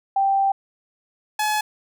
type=tone pair in turn; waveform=sine / sawtooth; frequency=784 / 850.8 Hz; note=G5 / G#5; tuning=0 / +42 cents; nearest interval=minor second; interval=142 cents; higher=second; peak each=-16 dBFS; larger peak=neither; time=0.16-0.52 / 1.39-1.61 s; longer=first; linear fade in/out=5 ms; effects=none